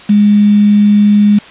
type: tone with quantisation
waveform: sine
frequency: 206.8 Hz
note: G#3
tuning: 7 cents flat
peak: -4 dBFS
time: 0.09-1.39 s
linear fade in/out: 10 ms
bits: 4
effects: white hiss -34 dBFS RMS until 1.5 s + resampled to 8000 Hz